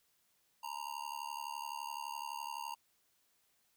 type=tone with amplitude modulation; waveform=square; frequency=932 Hz; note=A#5; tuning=1 cent flat; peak=-37 dBFS; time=0.63-2.75 s; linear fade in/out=10 ms; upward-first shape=sine; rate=71.8 Hz; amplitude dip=100%; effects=white hiss -75 dBFS RMS until 3.76 s